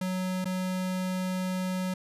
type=tone with dropouts; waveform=square; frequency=185 Hz; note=F#3; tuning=in tune; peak=-29 dBFS; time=0.01-1.94 s; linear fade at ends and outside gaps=5 ms; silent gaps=0.445-0.455 s; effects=resampled to 32000 Hz